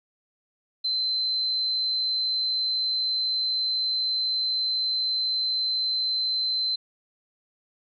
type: tone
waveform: sine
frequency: 4078 Hz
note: C8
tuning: 45 cents flat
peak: -23 dBFS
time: 0.84-6.76 s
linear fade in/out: 10 ms
effects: none